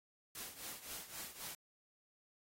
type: noise with tremolo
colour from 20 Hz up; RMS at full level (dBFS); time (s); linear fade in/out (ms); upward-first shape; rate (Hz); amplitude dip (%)
white; -45; 0.35-1.55; 2; triangle; 3.8; 80
effects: AAC 48 kbps